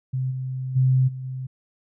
sine tone with level steps, 130 Hz, C3, 11 cents flat, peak -22 / -26 / -15 / -30 / -28 dBFS, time 0.13-1.47 s, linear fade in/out 10 ms, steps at 0.3 / 0.75 / 1.07 / 1.23 s, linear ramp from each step 20 ms, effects none

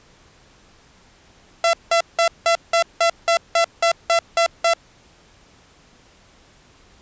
sawtooth tone bursts, 674 Hz, E5, 38 cents sharp, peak -10 dBFS, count 12, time 1.64-4.736 s, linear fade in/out 2 ms, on 93 ms, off 180 ms, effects pink hiss -52 dBFS RMS until 7.01 s + resampled to 16000 Hz

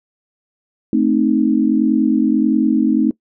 sine chord, A diminished, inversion none, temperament equal, 220 / 261.6 / 311.1 Hz, A3 / C4 / Eb4, 0 / 0 / 0 cents, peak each -16 dBFS, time 0.93-3.11 s, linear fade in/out 2 ms, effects noise-tail reverb RT60 0.1 s tail -21 dB re dry

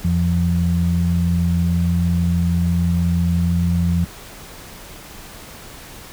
sine tone pair together, 85.7 / 172 Hz, F2 / F3, -32 / -26 cents, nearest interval octave, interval 1206 cents, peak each -18 / -17 dBFS, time 0.04-4.05 s, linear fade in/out 10 ms, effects pink hiss -38 dBFS RMS until 6.12 s

